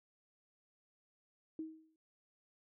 sine tone with exponential decay, 317.6 Hz, D#4, 36 cents sharp, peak -37 dBFS, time 1.59-1.96 s, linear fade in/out 2 ms, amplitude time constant 80 ms, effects none

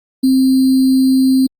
sine tone with sample-and-hold, 262.6 Hz, C4, 6 cents sharp, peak -8 dBFS, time 0.23-1.47 s, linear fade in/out 10 ms, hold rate 4410 Hz, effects Opus 24 kbps

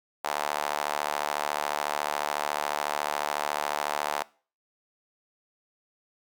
sawtooth tone with high-pass filter, 74 Hz, D2, 14 cents sharp, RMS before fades -30 dBFS, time 0.24-4.23 s, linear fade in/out 10 ms, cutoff 800 Hz, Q 2.3, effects noise-tail reverb RT60 0.4 s tail -22 dB re dry

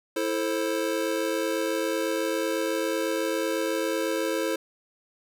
square chord, A minor, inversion second, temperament just, 330 / 440 / 528 Hz, E4 / A4 / C5, +2 / 0 / +16 cents, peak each -30 / -31 / -30 dBFS, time 0.16-4.56 s, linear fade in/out 5 ms, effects none

